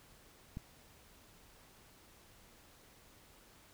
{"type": "click", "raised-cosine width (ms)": 5, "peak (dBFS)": -29, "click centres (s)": 0.571, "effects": ["pink hiss -62 dBFS RMS until 3.73 s"]}